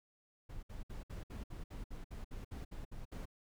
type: noise bursts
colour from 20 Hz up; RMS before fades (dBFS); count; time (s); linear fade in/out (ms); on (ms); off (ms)
brown; -45; 14; 0.49-3.256; 10; 140; 62
effects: none